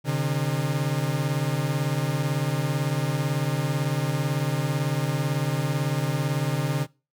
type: beating tone pair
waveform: 40% pulse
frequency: 133.4 / 151.4 Hz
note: C3 / D#3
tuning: +34 / -47 cents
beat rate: 18 Hz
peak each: -25 dBFS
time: 0.04-6.87 s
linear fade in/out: 50 ms
effects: noise-tail reverb RT60 0.3 s tail -22 dB re dry